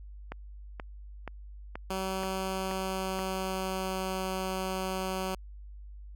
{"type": "click train", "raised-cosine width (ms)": 0.5, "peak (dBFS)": -22, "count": 7, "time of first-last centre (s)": [0.32, 3.191], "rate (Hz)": 2.09}
{"type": "tone with pitch glide", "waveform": "10% pulse", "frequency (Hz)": [189.9, 188.15], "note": ["F#3", "F#3"], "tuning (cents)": [45, 29], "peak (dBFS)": -23, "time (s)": [1.9, 5.35], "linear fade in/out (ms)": 5, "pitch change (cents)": -16, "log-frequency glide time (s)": [2.5, 4.29]}
{"effects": ["added 50 Hz sine -43 dBFS peak until 6.15 s"]}